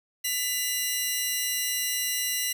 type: tone pair together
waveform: 10% pulse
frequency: 2000 / 2828 Hz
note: B6 / F7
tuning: +21 / +21 cents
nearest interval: tritone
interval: 600 cents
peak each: -20 dBFS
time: 0.24-2.53 s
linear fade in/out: 10 ms
effects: none